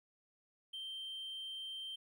triangle tone, 3136 Hz, G7, in tune, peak -40 dBFS, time 0.73-1.96 s, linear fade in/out 10 ms, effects tanh soft clip ceiling -36 dBFS

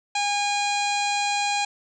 harmonic tone, 816 Hz, G#5, 31 cents flat, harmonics 1 / 2 / 3 / 4 / 5 / 6 / 7 / 8 / 9 / 10, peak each -24 / -36 / -28 / -35 / -31 / -41 / -42 / -39 / -35 / -42 dBFS, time 0.15-1.65 s, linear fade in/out 5 ms, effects none

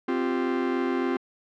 45% pulse chord, C suspended fourth, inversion none, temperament just, 261.6 / 348.8 / 392.4 Hz, C4 / F4 / G4, 0 / -2 / +2 cents, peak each -27 / -28 / -31 dBFS, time 0.08-1.17 s, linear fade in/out 5 ms, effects low-pass 2000 Hz 12 dB/octave

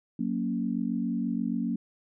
sine chord, F# major, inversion none, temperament equal with one note detuned, 185 / 233.1 / 279.6 Hz, F#3 / A#3 / C#4, 0 / 0 / +15 cents, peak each -32 / -29 / -33 dBFS, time 0.19-1.76 s, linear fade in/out 5 ms, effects none

